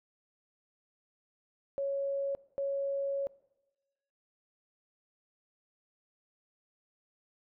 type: tone bursts at uneven times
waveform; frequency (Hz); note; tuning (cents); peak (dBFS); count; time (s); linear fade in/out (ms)
sine; 554.4; C#5; 0; -30; 2; 1.78-2.35 / 2.58-3.27; 0
effects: noise-tail reverb RT60 1.0 s tail -21 dB re dry